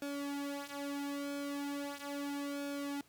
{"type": "tone with flanger", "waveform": "sawtooth", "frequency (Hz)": 283.8, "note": "C#4", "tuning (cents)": 41, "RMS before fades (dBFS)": -40, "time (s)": [0.02, 3.01], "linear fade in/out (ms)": 2, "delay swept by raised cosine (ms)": [1, 6], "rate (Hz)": 0.38, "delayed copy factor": -0.8, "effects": ["pink hiss -66 dBFS RMS until 3.08 s", "high-pass 80 Hz 12 dB/octave"]}